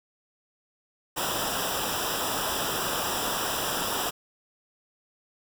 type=noise with comb filter; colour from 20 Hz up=pink; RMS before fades=-29 dBFS; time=1.16-4.11 s; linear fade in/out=20 ms; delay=0.46 ms; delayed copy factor=-0.85; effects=none